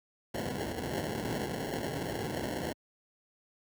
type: noise with sample-and-hold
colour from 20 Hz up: white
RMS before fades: -35 dBFS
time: 0.34-2.73 s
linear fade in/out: 10 ms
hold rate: 1225 Hz
effects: high-pass 80 Hz 12 dB/octave